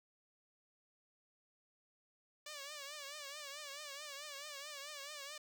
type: tone with vibrato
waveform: 5% pulse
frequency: 578 Hz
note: D5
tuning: 28 cents flat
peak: -35 dBFS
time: 2.46-5.38 s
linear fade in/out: 5 ms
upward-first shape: triangle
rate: 4.6 Hz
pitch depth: 110 cents each way
effects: none